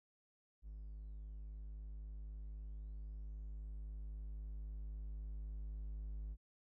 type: tone with level ramp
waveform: triangle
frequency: 51.9 Hz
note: G#1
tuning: in tune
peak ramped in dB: -45 to -40 dBFS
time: 0.62-6.37 s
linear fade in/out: 50 ms
effects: none